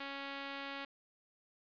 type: tone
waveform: 5% pulse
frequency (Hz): 277.2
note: C#4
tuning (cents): 0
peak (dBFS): -30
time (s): 0-0.85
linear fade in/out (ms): 5
effects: resampled to 11025 Hz + 11-bit